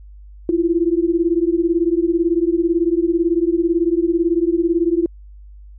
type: beating tone pair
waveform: sine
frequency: 330 / 348 Hz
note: E4 / F4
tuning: +2 / -6 cents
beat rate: 18 Hz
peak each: -17 / -17 dBFS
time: 0.49-5.06 s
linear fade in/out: 2 ms
effects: added 50 Hz sine -37 dBFS peak until 5.78 s